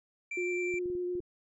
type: tone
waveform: triangle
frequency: 2349 Hz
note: D7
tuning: in tune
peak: -33 dBFS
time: 0.31-0.79 s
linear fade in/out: 5 ms
type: tone with vibrato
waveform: sine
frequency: 357.2 Hz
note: F4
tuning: 39 cents sharp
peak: -31 dBFS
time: 0.37-1.2 s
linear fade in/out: 5 ms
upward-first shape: triangle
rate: 9.8 Hz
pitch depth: 17 cents each way
type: clicks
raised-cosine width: 3 ms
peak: -36 dBFS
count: 6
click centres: 0.741 / 0.858 / 0.901 / 0.952 / 1.153 / 1.203 s
effects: resampled to 22050 Hz